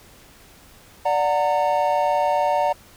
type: chord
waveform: triangle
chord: D augmented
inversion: none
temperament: just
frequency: 587.3 / 734.2 / 917.7 Hz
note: D5 / F#5 / A#5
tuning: 0 / -14 / -27 cents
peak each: -20 dBFS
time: 1.05-2.73 s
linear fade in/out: 10 ms
effects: pink hiss -49 dBFS RMS until 2.96 s